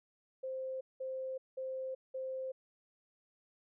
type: tone bursts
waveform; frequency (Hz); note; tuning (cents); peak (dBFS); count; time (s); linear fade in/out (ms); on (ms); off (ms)
sine; 523.3; C5; 0; -37; 4; 0.43-2.52; 10; 380; 190
effects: none